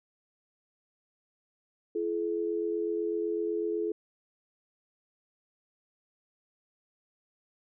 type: tone pair together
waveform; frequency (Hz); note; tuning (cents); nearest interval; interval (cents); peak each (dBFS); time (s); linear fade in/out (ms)
sine; 338.6 / 426.6; E4 / G#4; +46 / +46; major third; 400; -32 / -30; 1.95-3.92; 5
effects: none